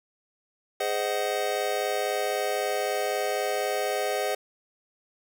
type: chord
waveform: square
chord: Ab dominant seventh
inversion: none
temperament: just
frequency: 415.3 / 519.1 / 623 / 747.5 Hz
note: Ab4 / C5 / Eb5 / Gb5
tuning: 0 / -14 / +2 / +17 cents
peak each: -32 dBFS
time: 0.8-4.35 s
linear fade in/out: 5 ms
effects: none